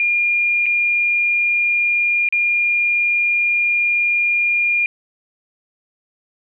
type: tone with dropouts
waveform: sine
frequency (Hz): 2413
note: D7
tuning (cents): +46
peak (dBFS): -14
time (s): 0-4.86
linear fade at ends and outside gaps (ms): 1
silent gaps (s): 0.659-0.664 / 2.288-2.325
effects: none